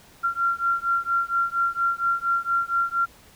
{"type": "beating tone pair", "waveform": "sine", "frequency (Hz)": [1374, 1378.3], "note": ["F6", "F6"], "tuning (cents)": [-29, -23], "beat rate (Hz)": 4.3, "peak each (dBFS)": -24, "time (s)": [0.23, 3.06], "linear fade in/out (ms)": 20, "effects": ["pink hiss -52 dBFS RMS until 3.35 s"]}